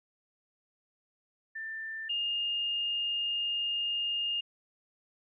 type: tone pair in turn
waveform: sine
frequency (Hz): 1782 / 2829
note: A6 / F7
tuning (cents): +22 / +22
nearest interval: minor sixth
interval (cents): 800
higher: second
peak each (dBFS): -36 / -29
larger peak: second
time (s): 1.55-2.09 / 2.09-4.41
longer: second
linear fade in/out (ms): 10
effects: none